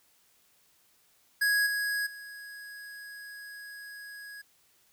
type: tone with level steps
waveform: square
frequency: 1661.2 Hz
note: G#6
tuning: in tune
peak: -24 / -29 / -43 dBFS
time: 1.41-4.42 s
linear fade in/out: 10 ms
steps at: 1.66 / 2.06 s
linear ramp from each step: 10 ms
effects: white hiss -66 dBFS RMS until 4.92 s